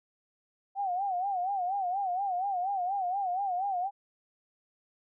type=tone with vibrato; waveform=sine; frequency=756 Hz; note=F#5; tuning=37 cents sharp; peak=-28 dBFS; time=0.75-3.91 s; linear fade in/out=50 ms; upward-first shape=sine; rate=4.2 Hz; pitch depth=120 cents each way; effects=none